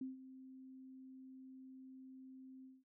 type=tone with ADSR envelope; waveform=sine; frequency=261.6 Hz; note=C4; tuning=in tune; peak=-40 dBFS; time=0.01-2.84 s; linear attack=4 ms; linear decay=150 ms; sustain=-13 dB; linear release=200 ms; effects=none